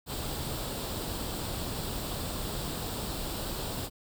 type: noise with comb filter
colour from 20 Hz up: pink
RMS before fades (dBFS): -35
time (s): 0.06-3.9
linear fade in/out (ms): 50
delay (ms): 0.24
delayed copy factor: +0.55
effects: none